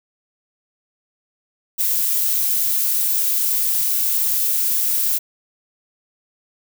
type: noise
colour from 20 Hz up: violet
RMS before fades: -19 dBFS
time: 1.78-5.19 s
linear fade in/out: 20 ms
effects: none